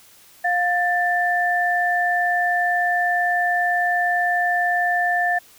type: tone pair together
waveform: sine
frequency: 706.9 / 1771 Hz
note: F5 / A6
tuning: +21 / +11 cents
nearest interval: octave + major third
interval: 1590 cents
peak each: -20 dBFS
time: 0.44-5.39 s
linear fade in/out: 10 ms
effects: white hiss -50 dBFS RMS until 5.58 s